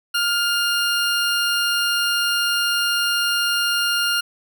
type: tone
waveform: 20% pulse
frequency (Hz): 1408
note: F6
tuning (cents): +14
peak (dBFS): -13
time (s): 0.14-4.21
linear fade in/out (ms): 10
effects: none